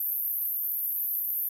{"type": "band-pass noise", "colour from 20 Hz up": "pink", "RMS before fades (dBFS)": -30, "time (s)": [0, 1.49], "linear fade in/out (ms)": 5, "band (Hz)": [12000, 14000], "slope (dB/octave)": 96, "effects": []}